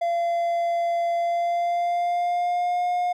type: tone with pitch glide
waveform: triangle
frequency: 685 to 713.7 Hz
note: F5 to F5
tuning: -34 to +37 cents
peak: -19 dBFS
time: 0.01-3.13 s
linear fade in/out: 10 ms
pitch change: +71 cents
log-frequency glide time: 1.16-2.86 s
effects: none